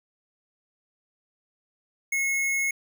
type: tone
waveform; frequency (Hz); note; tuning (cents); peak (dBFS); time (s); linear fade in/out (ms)
square; 2176; C#7; -33; -24; 2.12-2.71; 5
effects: none